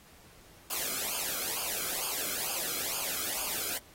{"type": "noise with flanger", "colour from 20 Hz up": "white", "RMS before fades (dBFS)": -34, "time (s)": [0.7, 3.78], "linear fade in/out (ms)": 5, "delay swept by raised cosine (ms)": [0.51, 1.11], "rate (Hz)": 2.2, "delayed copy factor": -0.85, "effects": ["pink hiss -57 dBFS RMS until 3.94 s", "AAC 48 kbps"]}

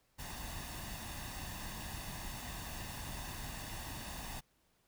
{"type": "noise with comb filter", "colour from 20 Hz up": "pink", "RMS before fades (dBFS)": -44, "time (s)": [0.18, 4.41], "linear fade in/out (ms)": 20, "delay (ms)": 1.1, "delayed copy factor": 0.6, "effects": ["pink hiss -74 dBFS RMS until 4.87 s"]}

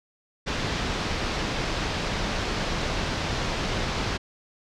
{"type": "low-pass noise", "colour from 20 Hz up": "pink", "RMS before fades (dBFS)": -28, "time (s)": [0.46, 4.18], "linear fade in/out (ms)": 20, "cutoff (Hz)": 5500, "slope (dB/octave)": 24, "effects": []}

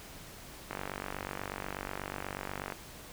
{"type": "click train", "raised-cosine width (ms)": 0.5, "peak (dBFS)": -21, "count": 98, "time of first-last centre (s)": [0.71, 2.722], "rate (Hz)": 48.2, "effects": ["pink hiss -49 dBFS RMS until 3.12 s"]}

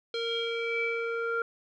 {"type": "tone with low-pass filter sweep", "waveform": "square", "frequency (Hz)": 462.7, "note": "A#4", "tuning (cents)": -13, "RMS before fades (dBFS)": -31, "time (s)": [0.14, 1.42], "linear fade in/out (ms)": 2, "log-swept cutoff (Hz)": [3800, 1500], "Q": 7.2, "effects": []}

